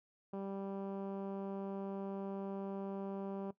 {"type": "tone with low-pass filter", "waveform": "10% pulse", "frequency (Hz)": 196, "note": "G3", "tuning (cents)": 0, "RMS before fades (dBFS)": -42, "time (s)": [0.33, 3.51], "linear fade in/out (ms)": 5, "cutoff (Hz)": 610, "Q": 0.53, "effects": ["noise-tail reverb RT60 0.1 s tail -17 dB re dry"]}